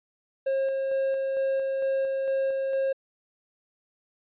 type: tone with tremolo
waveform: triangle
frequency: 538 Hz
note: C5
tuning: 48 cents sharp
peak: -21 dBFS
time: 0.46-2.93 s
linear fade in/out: 10 ms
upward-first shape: square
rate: 2.2 Hz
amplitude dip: 25%
effects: resampled to 8000 Hz